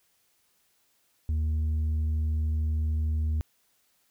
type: tone with tanh clipping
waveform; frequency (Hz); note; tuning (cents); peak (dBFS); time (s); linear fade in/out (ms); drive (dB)
triangle; 77.78; D#2; 0; -25; 1.29-3.41; 0; 8
effects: white hiss -69 dBFS RMS until 4.1 s